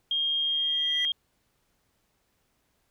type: tone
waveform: sine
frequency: 3227 Hz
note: G7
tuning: 50 cents sharp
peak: -24 dBFS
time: 0.11-1.12 s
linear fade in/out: 2 ms
type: tone with exponential growth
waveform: triangle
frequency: 1975.5 Hz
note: B6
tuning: in tune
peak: -27 dBFS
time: 0.4-1.05 s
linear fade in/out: 0 ms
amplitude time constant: 140 ms
effects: pink hiss -72 dBFS RMS until 2.9 s